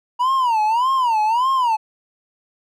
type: tone with vibrato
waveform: triangle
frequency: 954 Hz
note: A#5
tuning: 40 cents sharp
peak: -13 dBFS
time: 0.19-1.77 s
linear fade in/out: 20 ms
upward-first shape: sine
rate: 1.7 Hz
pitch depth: 200 cents each way
effects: none